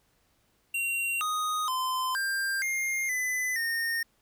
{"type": "tone with pitch steps", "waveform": "square", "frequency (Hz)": [2752, 1245, 1029, 1590, 2121, 2008, 1838], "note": ["F7", "D#6", "C6", "G6", "C7", "B6", "A#6"], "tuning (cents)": [-26, 1, -29, 24, 23, 28, -25], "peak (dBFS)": -28, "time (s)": [0.74, 4.03], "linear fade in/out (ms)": 5, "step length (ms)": 470, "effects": ["pink hiss -69 dBFS RMS until 4.21 s"]}